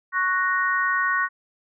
sine chord, F# major, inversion second, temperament equal, 1108.7 / 1480 / 1864.7 Hz, C#6 / F#6 / A#6, 0 / 0 / 0 cents, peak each -24 dBFS, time 0.12-1.29 s, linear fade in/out 50 ms, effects none

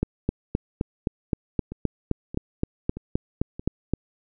two click trains, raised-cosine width 3 ms, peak -9 / -21 dBFS, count 16 / 4, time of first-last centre 0.03-3.936 / 1.72-3.595 s, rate 3.84 / 1.6 Hz, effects none

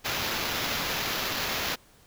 white noise with sample-and-hold, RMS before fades -30 dBFS, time 0.04-1.76 s, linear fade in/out 20 ms, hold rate 8820 Hz, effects pink hiss -58 dBFS RMS until 2.06 s

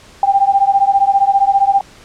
sine beating tone pair, 784 / 799 Hz, G5 / G5, 0 / +33 cents, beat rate 15 Hz, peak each -12 dBFS, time 0.23-1.81 s, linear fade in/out 2 ms, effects pink hiss -42 dBFS RMS until 2.04 s + low-pass 8000 Hz 12 dB/octave

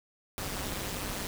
pink noise with amplitude modulation, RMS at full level -32 dBFS, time 0.38-1.27 s, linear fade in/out 0 ms, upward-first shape sine, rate 199 Hz, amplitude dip 85%, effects none

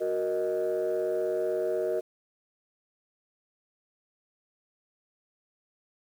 sine chord, D# minor, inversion first, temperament equal, 370 / 466.2 / 622.3 Hz, F#4 / A#4 / D#5, 0 / 0 / 0 cents, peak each -29 dBFS, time 0-2.01 s, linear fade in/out 20 ms, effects tanh soft clip ceiling -21 dBFS + 9-bit

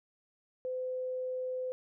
sine tone, 510 Hz, C5, 44 cents flat, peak -33 dBFS, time 0.65-1.72 s, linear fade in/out 0 ms, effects none

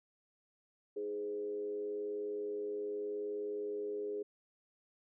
sine tone with frequency modulation, 415.3 Hz, G#4, in tune, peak -36 dBFS, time 0.96-4.23 s, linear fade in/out 10 ms, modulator 99.2 Hz, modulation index 0.5, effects none

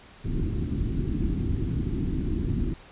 pink low-pass noise, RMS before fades -27 dBFS, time 0.24-2.74 s, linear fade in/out 10 ms, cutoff 350 Hz, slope 48 dB/octave, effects pink hiss -50 dBFS RMS until 2.91 s + resampled to 8000 Hz

